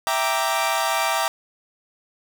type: chord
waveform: sawtooth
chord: E half-diminished seventh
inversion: none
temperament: equal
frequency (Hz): 659.3 / 784 / 932.3 / 1174.7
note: E5 / G5 / Bb5 / D6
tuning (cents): 0 / 0 / 0 / 0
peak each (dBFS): -22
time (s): 0.07-1.28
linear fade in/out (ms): 0
effects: none